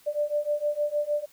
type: beating tone pair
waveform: sine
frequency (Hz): 587.3 / 593.8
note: D5 / D5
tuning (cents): 0 / +19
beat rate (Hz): 6.5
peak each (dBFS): -28 / -27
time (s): 0.06-1.26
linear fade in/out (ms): 20
effects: white hiss -58 dBFS RMS until 1.32 s